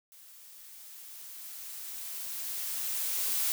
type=noise with level ramp; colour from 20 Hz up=blue; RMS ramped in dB=-54 to -29 dBFS; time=0.12-3.52 s; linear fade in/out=0 ms; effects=none